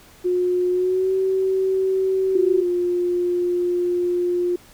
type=tone with pitch glide; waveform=sine; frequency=360 to 380.3 Hz; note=F#4 to F#4; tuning=-47 to +48 cents; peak=-17 dBFS; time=0.24-2.63 s; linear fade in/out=20 ms; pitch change=+95 cents; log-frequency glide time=0.7-1.13 s
type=tone; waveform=sine; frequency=354 Hz; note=F4; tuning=23 cents sharp; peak=-18 dBFS; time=2.35-4.56 s; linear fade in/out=5 ms
effects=pink hiss -49 dBFS RMS until 4.73 s